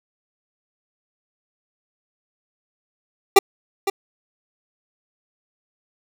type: tone with echo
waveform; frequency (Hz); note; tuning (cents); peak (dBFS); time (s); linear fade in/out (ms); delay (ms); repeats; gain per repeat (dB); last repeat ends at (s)
25% pulse; 393.4; G4; +6; -3; 3.36-3.39; 5; 510; 1; -12; 3.9
effects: none